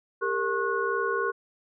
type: tone cluster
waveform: sine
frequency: 399.5 / 462.8 / 1086 / 1464 Hz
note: G4 / A#4 / C#6 / F#6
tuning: +33 / -13 / -36 / -19 cents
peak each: -30 dBFS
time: 0.21-1.32 s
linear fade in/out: 20 ms
effects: none